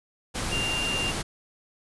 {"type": "tone in noise", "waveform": "sine", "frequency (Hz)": 2790, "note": "F7", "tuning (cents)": -2, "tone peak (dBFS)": -27, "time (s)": [0.51, 1.12], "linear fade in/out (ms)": 20, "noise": "pink", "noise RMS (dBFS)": -30, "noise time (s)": [0.34, 1.23], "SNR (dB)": 0, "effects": ["resampled to 24000 Hz"]}